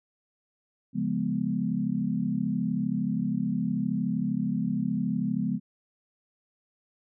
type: chord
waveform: sine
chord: C# dominant seventh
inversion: none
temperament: equal with one note detuned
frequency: 139.47 / 174.61 / 207.7 / 246.9 Hz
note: C#3 / E#3 / G#3 / B3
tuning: +11 / 0 / 0 / 0 cents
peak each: -35 / -31 / -29 / -30 dBFS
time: 0.93-5.6 s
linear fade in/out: 50 ms
effects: none